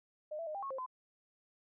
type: tone with pitch steps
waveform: sine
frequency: 609 / 665 / 614 / 795 / 1094 / 530 / 1022 Hz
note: D#5 / E5 / D#5 / G5 / C#6 / C5 / C6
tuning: -37 / +15 / -23 / +24 / -23 / +22 / -41 cents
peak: -38 dBFS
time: 0.31-0.863 s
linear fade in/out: 10 ms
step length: 79 ms
effects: none